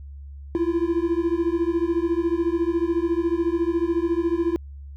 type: beating tone pair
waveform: triangle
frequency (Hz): 331.8 / 345.8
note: E4 / F4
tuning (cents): +11 / -17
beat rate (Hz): 14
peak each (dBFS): -21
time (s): 0.55-4.56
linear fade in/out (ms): 0
effects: added 70 Hz sine -36 dBFS peak until 4.96 s